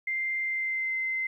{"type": "tone with pitch glide", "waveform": "sine", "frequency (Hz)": [2093, 2069], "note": ["C7", "C7"], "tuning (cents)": [0, -20], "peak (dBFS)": -27, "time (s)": [0.07, 1.27], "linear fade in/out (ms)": 5, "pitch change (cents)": -20, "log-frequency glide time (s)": [0.4, 0.97], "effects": ["11-bit"]}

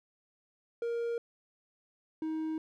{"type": "tone pair in turn", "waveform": "triangle", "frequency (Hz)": [468.4, 316], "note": ["A#4", "D#4"], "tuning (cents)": [8, 27], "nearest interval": "perfect fifth", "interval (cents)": 681, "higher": "first", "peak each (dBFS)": [-29, -30], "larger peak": "first", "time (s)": [[0.82, 1.18], [2.22, 2.58]], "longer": "neither", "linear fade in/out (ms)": 2, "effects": []}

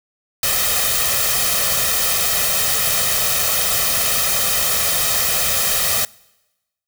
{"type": "noise with comb filter", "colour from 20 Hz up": "white", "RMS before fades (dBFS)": -18, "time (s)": [0.43, 6.05], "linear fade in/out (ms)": 2, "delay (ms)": 1.6, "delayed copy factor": 0.75, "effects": ["noise-tail reverb RT60 1.0 s tail -24 dB re dry"]}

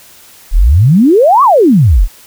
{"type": "exponential two-way sweep", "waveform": "sine", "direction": "up then down", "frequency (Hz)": [32.27, 1174.7, 32.27], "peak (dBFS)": -3, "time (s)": [0.51, 2.08], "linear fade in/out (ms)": 50, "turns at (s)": 1.43, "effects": ["white hiss -39 dBFS RMS until 2.26 s"]}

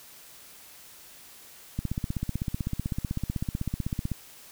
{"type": "click train", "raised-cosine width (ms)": 5, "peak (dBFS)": -16, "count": 38, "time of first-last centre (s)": [1.79, 4.117], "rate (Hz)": 15.9, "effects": ["white hiss -50 dBFS RMS until 4.51 s"]}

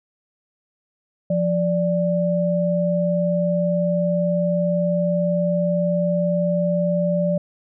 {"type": "tone pair together", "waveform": "sine", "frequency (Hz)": [174.61, 587.3], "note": ["F3", "D5"], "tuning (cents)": [0, 0], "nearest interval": "octave + major sixth", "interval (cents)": 2100, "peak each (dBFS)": -20, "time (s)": [1.3, 7.38], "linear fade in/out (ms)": 5, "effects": []}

